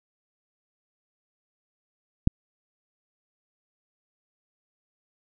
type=click; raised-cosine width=5 ms; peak=-5 dBFS; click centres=2.274 s; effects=none